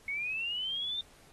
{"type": "linear sweep", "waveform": "sine", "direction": "up", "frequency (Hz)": [2186, 3631], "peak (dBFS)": -32, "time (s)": [0.08, 1.01], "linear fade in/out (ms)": 2, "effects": ["pink hiss -60 dBFS RMS until 1.32 s", "AAC 32 kbps"]}